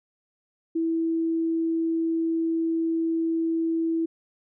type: tone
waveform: sine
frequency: 328 Hz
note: E4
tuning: 9 cents flat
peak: -22 dBFS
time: 0.75-4.06 s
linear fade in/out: 10 ms
effects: none